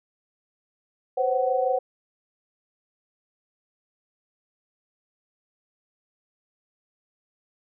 sine tone cluster, 507 / 533 / 749 Hz, B4 / C5 / F#5, +45 / +32 / +21 cents, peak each -25 dBFS, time 1.17-1.79 s, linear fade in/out 10 ms, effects none

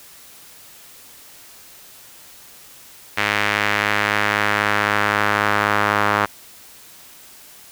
sawtooth tone with band-pass filter sweep, 103.83 Hz, G#2, in tune, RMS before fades -19 dBFS, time 3.17-6.26 s, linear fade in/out 10 ms, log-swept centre 2100 to 1300 Hz, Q 1.7, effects white hiss -44 dBFS RMS until 7.71 s

